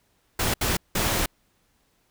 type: noise bursts at uneven times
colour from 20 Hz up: pink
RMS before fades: -24 dBFS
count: 3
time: 0.39-0.54 / 0.61-0.77 / 0.95-1.26 s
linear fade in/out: 5 ms
effects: pink hiss -67 dBFS RMS until 2.1 s